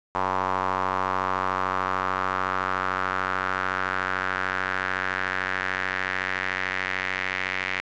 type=tone with band-pass filter sweep; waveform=square; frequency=46.8 Hz; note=F#1; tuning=20 cents sharp; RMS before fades=-27 dBFS; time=0.15-7.81 s; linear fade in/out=0 ms; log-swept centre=1000 to 2100 Hz; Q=3.3; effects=resampled to 16000 Hz + 8-bit